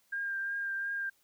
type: tone with vibrato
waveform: sine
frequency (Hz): 1600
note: G6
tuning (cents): +35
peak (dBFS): -32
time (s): 0.12-1.1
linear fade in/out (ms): 10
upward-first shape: triangle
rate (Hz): 2.8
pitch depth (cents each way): 23
effects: white hiss -70 dBFS RMS until 1.23 s